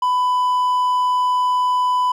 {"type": "tone", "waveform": "triangle", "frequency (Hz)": 998, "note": "B5", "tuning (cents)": 18, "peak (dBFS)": -13, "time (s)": [0.02, 2.12], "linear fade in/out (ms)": 5, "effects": []}